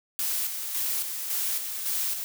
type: noise with tremolo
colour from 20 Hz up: blue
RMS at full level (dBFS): -28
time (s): 0.19-2.24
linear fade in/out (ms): 0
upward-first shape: square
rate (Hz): 1.8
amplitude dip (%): 45
effects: none